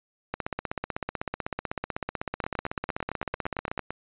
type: two click trains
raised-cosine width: 0.5 ms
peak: -14 / -16 dBFS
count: 56 / 14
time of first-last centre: 0.34-3.777 / 2.44-3.906 s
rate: 16 / 8.87 Hz
effects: resampled to 8000 Hz